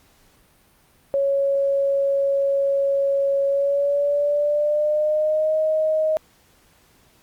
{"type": "tone with pitch glide", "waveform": "sine", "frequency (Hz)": [554.4, 625.9], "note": ["C#5", "D#5"], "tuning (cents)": [0, 10], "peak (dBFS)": -17, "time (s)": [1.14, 6.17], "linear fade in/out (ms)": 0, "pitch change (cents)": 210, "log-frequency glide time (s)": [3.46, 5.55], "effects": ["pink hiss -57 dBFS RMS until 7.22 s", "Opus 48 kbps"]}